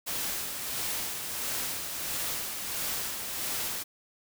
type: noise with tremolo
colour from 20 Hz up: white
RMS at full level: -32 dBFS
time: 0.06-3.84 s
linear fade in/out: 20 ms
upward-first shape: sine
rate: 1.5 Hz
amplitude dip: 40%
effects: none